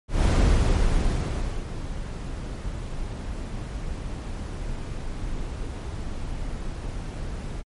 brown noise with ADSR envelope, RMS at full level -17 dBFS, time 0.08-7.63 s, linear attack 160 ms, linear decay 1400 ms, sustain -14 dB, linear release 34 ms, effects MP3 48 kbps

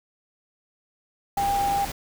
sine tone in noise, 799 Hz, G5, 33 cents sharp, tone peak -21 dBFS, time 1.37-1.85 s, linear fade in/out 5 ms, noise pink, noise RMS -33 dBFS, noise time 1.37-1.92 s, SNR +9 dB, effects none

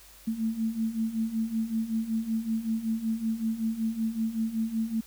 sine beating tone pair, 220 / 225.3 Hz, A3 / A3, 0 / +41 cents, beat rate 5.3 Hz, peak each -32 / -28 dBFS, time 0.27-5.01 s, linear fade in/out 10 ms, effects added 50 Hz sine -57 dBFS peak until 5.06 s + white hiss -53 dBFS RMS until 5.06 s

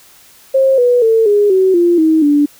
sine tone with pitch steps, 534 / 489.7 / 449 / 411.8 / 377.6 / 346.3 / 317.5 / 291.2 Hz, C5 / B4 / A4 / G#4 / F#4 / F4 / D#4 / D4, +35 / -15 / +35 / -15 / +35 / -15 / +35 / -15 cents, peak -7 dBFS, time 0.54-2.46 s, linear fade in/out 10 ms, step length 240 ms, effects white hiss -44 dBFS RMS until 2.59 s

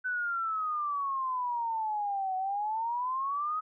sine exponential two-way sweep, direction down then up, 1513 to 745 to 1276 Hz, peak -29 dBFS, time 0.04-3.61 s, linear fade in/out 20 ms, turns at 2.36 s, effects none

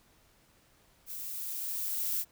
violet noise with level ramp, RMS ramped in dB -41 to -31 dBFS, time 1.06-2.25 s, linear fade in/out 50 ms, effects pink hiss -65 dBFS RMS until 2.31 s

